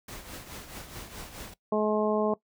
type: noise with tremolo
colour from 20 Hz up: pink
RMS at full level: -40 dBFS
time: 0.08-1.54 s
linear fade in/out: 5 ms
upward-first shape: triangle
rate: 4.7 Hz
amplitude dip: 65%
type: harmonic tone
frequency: 213 Hz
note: G#3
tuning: 44 cents sharp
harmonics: 1 / 2 / 3 / 4 / 5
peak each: -29 / -27 / -29 / -35 / -34 dBFS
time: 1.72-2.34 s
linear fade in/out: 5 ms
effects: noise-tail reverb RT60 0.1 s tail -19 dB re dry